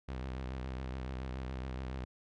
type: tone with vibrato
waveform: sawtooth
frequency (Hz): 64.6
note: C2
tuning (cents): -21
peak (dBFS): -34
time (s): 0.08-2.05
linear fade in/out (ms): 10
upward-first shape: sine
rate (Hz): 7.1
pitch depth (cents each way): 61
effects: low-pass 4000 Hz 12 dB/octave